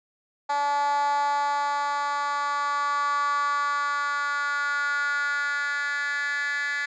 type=tone with high-pass filter sweep; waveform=10% pulse; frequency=287.1 Hz; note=D4; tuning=39 cents flat; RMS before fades=-26 dBFS; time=0.49-6.86 s; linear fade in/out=10 ms; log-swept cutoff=800 to 1800 Hz; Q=5.9; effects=resampled to 16000 Hz